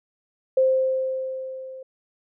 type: tone with level ramp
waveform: sine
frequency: 523.3 Hz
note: C5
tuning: in tune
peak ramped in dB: -14 to -36 dBFS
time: 0.57-1.83 s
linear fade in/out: 5 ms
effects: none